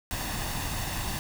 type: noise with comb filter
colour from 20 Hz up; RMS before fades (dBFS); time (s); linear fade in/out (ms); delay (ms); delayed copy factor
pink; -32; 0.11-1.19; 0; 1.1; +0.5
effects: none